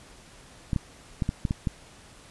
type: clicks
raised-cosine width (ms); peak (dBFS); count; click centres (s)
5; -13; 7; 0.732 / 0.762 / 1.222 / 1.291 / 1.452 / 1.509 / 1.672
effects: pink hiss -51 dBFS RMS until 2.3 s + resampled to 24000 Hz